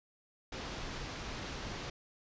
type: low-pass noise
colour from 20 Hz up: pink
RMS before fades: -42 dBFS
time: 0.52-1.9 s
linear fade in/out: 5 ms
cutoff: 6100 Hz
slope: 24 dB/octave
effects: resampled to 16000 Hz